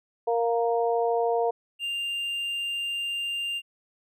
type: harmonic tone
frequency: 233.1 Hz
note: A#3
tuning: in tune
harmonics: 2 / 3 / 4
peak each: -24 / -26 / -32 dBFS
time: 0.27-1.51 s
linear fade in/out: 10 ms
type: tone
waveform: triangle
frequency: 2794 Hz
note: F7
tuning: in tune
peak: -26 dBFS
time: 1.79-3.62 s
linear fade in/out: 50 ms
effects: none